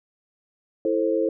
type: chord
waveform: sine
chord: A minor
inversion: second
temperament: just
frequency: 330 / 440 / 528 Hz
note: E4 / A4 / C5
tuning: +2 / 0 / +16 cents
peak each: -24 dBFS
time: 0.85-1.29 s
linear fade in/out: 2 ms
effects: none